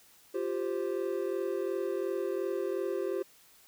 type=chord; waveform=triangle; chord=F suspended second; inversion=none; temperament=equal; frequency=349.2 / 392 / 523.3 Hz; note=F4 / G4 / C5; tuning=0 / 0 / 0 cents; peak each=-33 / -31 / -35 dBFS; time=0.34-3.23 s; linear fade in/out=10 ms; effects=white hiss -60 dBFS RMS until 3.67 s